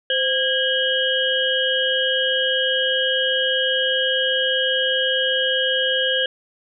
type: tone cluster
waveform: sine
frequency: 518 / 1634 / 2945 / 3220 Hz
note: C5 / G#6 / F#7 / G7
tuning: -17 / -29 / -9 / +46 cents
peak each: -23 dBFS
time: 0.1-6.26 s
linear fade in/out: 2 ms
effects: none